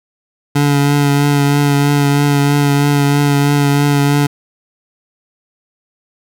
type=tone with vibrato; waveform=25% pulse; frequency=143.1 Hz; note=D3; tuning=45 cents flat; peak=-6 dBFS; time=0.55-4.27 s; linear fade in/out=10 ms; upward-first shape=triangle; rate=3.1 Hz; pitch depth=23 cents each way; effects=none